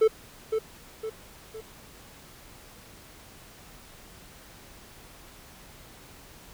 triangle tone with echo, 440 Hz, A4, in tune, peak -14 dBFS, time 0.01-0.08 s, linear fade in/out 10 ms, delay 510 ms, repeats 3, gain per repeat -7 dB, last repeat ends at 1.61 s, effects pink hiss -50 dBFS RMS until 6.53 s

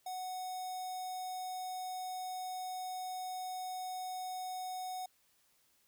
square tone with notch filter, 740 Hz, F#5, in tune, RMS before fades -41 dBFS, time 0.06-5.06 s, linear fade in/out 5 ms, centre 2000 Hz, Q 0.95, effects white hiss -72 dBFS RMS until 5.87 s

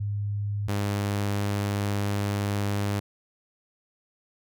sine / sawtooth tone pair in turn, 102.4 / 101.46 Hz, G#2 / G#2, -24 / -40 cents, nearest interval unison, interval 16 cents, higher first, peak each -26 / -21 dBFS, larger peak second, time 0-0.68 / 0.68-3 s, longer second, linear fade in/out 10 ms, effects none

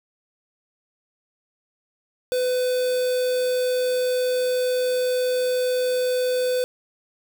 triangle tone with quantisation, 503 Hz, B4, 32 cents sharp, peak -18 dBFS, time 2.32-6.64 s, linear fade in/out 0 ms, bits 5, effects none

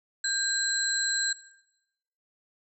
sine tone cluster, 1593 / 4085 / 7670 Hz, G6 / C8 / A#8, +27 / -42 / +48 cents, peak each -30 dBFS, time 0.24-1.33 s, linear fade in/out 5 ms, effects noise-tail reverb RT60 0.9 s tail -18 dB re dry

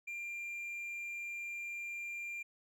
triangle tone, 2386 Hz, D7, 27 cents sharp, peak -38 dBFS, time 0.07-2.43 s, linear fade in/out 10 ms, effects none

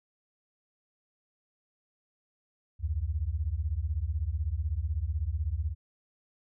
sine beating tone pair, 69.3 / 85.3 Hz, C#2 / F2, 0 / -40 cents, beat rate 16 Hz, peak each -31 dBFS, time 2.79-5.75 s, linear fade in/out 50 ms, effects none

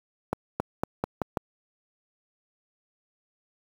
accelerating click train, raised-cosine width 1 ms, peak -11 dBFS, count 6, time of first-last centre 0.33-1.372 s, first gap 270 ms, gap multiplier 0.87, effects high-pass 80 Hz 12 dB/octave + 7-bit

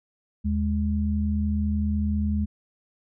sine tone pair together, 78 / 208.2 Hz, D#2 / G#3, +5 / +5 cents, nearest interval octave + perfect fourth, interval 1700 cents, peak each -24 / -25 dBFS, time 0.44-2.46 s, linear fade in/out 20 ms, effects none

